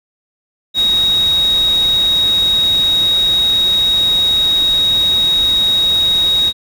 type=tone in noise; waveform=sine; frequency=3782 Hz; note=A#7; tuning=24 cents sharp; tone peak=-10 dBFS; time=0.74-6.53 s; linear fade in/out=50 ms; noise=pink; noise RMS=-28 dBFS; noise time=0.74-6.53 s; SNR=+15 dB; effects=none